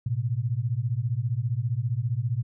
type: beating tone pair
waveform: sine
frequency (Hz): 111.5 / 126.5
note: A2 / B2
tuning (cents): +23 / +42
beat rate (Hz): 15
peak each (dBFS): -27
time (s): 0.06-2.43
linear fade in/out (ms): 5
effects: none